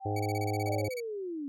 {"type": "tone with pitch glide", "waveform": "sine", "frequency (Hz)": [777, 771.6], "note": ["G5", "G5"], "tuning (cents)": [-16, -28], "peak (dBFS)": -36, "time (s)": [0, 0.82], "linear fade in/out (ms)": 50, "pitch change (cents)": -12, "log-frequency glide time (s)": [0.37, 0.48]}
{"type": "harmonic tone", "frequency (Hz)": 103.6, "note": "G#2", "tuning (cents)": -4, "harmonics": [1, 3, 4, 5, 6, 7, 8], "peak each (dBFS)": [-32, -37, -37, -40, -44, -44, -47], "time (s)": [0.05, 0.89], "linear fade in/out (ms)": 10}
{"type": "tone bursts", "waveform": "sawtooth", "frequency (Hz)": 2261, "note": "C#7", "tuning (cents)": 34, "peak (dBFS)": -36, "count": 14, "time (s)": [0.16, 1.003], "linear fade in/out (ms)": 5, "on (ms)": 37, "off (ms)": 25}
{"type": "linear sweep", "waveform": "sine", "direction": "down", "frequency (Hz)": [614, 271.3], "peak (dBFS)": -34, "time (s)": [0.67, 1.48], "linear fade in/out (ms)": 0}
{"effects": []}